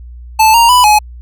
square tone with pitch steps, 875 / 932 / 992 / 844 Hz, A5 / A#5 / B5 / G#5, -10 / -1 / +7 / +28 cents, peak -5 dBFS, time 0.39-0.99 s, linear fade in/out 10 ms, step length 150 ms, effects added 60 Hz sine -28 dBFS peak until 1.21 s

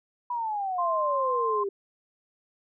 sine exponential sweep, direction down, 987.8 to 389.8 Hz, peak -27 dBFS, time 0.3-1.69 s, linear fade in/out 5 ms
sine tone, 1046.5 Hz, C6, in tune, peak -25 dBFS, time 0.78-1.64 s, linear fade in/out 10 ms
effects none

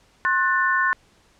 sine chord, F# diminished, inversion second, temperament just, 1065.6 / 1480 / 1776 Hz, C6 / F#6 / A6, +31 / 0 / +16 cents, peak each -22 dBFS, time 0.25-0.93 s, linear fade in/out 0 ms, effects pink hiss -58 dBFS RMS until 1.39 s + low-pass 8000 Hz 12 dB/octave

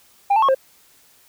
sine tone with pitch steps, 801 / 885 / 1093 / 531 Hz, G5 / A5 / C#6 / C5, +37 / +10 / -25 / +25 cents, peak -10 dBFS, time 0.3-0.548 s, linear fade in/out 10 ms, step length 62 ms, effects tanh soft clip ceiling -12 dBFS + white hiss -54 dBFS RMS until 1.28 s

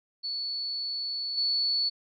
sine tone with level steps, 4435 Hz, C#8, in tune, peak -30 / -24 dBFS, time 0.23-1.9 s, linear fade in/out 20 ms, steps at 1.37 s, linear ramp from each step 10 ms, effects none

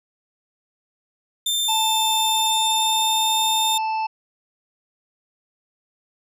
sawtooth tone with pitch glide, 3581 to 3623 Hz, A7 to A7, +30 to +50 cents, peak -17 dBFS, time 1.46-3.78 s, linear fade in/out 5 ms, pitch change +20 cents, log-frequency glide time 2.04-3.27 s
harmonic tone, 880 Hz, A5, in tune, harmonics 1 / 3 / 5 / 6, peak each -21 / -33 / -46 / -42 dBFS, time 1.68-4.07 s, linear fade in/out 10 ms
effects none

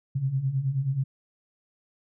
sine beating tone pair, 128.3 / 137.7 Hz, C3 / C#3, -34 / -11 cents, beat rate 9.4 Hz, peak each -30 / -25 dBFS, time 0.15-1.04 s, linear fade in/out 10 ms, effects none

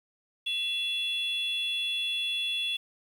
sine tone pair together, 2700 / 3402 Hz, E7 / G#7, +41 / +41 cents, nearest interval major third, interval 400 cents, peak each -31 / -28 dBFS, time 0.46-2.77 s, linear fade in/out 10 ms, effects tanh soft clip ceiling -23 dBFS + 9-bit

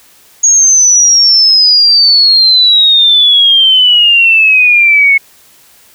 sine exponential sweep, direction down, 6645 to 2188 Hz, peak -3 dBFS, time 0.43-5.18 s, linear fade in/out 10 ms, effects white hiss -43 dBFS RMS until 5.94 s

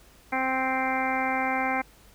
harmonic tone, 261.6 Hz, C4, in tune, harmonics 1 / 2 / 3 / 4 / 5 / 6 / 7 / 8 / 9, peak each -32 / -35 / -28 / -34 / -37 / -34 / -41 / -31 / -36 dBFS, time 0.32-1.82 s, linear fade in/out 10 ms, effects added 50 Hz sine -56 dBFS peak until 2.14 s + pink hiss -56 dBFS RMS until 2.14 s

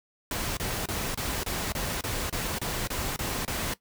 pink noise bursts, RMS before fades -31 dBFS, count 12, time 0.31-3.738 s, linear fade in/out 2 ms, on 260 ms, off 28 ms, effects noise-tail reverb RT60 0.1 s tail -17 dB re dry

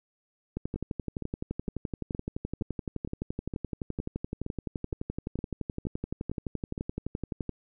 two click trains, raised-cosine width 3 ms, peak -21 / -19 dBFS, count 14 / 82, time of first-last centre 0.76-6.779 / 0.57-7.493 s, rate 2.16 / 11.7 Hz, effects none

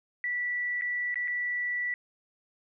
sine tone with dropouts, 1959 Hz, B6, 15 cents flat, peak -28 dBFS, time 0.24-1.94 s, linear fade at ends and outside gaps 1 ms, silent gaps 0.812-0.82 / 1.143-1.157 / 1.276-1.28 s, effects none

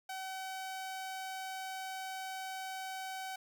sawtooth tone, 760 Hz, F#5, 46 cents sharp, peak -36 dBFS, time 0.09-3.36 s, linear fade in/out 5 ms, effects none

